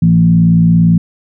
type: tone with frequency modulation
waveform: sine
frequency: 168.4 Hz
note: E3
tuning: 37 cents sharp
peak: -5 dBFS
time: 0.02-0.98 s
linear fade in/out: 5 ms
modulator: 57.8 Hz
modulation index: 0.7
effects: none